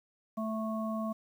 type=harmonic tone; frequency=220 Hz; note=A3; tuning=in tune; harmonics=1 / 3 / 5; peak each=-33 / -38 / -40 dBFS; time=0.37-1.13 s; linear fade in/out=10 ms; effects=10-bit